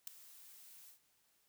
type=noise with ADSR envelope; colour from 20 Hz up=blue; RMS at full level=-38 dBFS; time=0.07-0.99 s; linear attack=4 ms; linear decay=5 ms; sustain=-20 dB; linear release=99 ms; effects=white hiss -75 dBFS RMS until 1.48 s